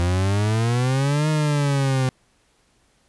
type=exponential two-way sweep; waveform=40% pulse; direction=up then down; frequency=86 to 155.56 to 128.5 Hz; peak=-17 dBFS; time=0-2.09 s; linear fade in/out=0 ms; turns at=1.29 s; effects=pink hiss -62 dBFS RMS until 3.08 s + resampled to 24000 Hz